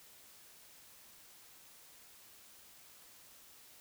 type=silence; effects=white hiss -59 dBFS RMS until 3.8 s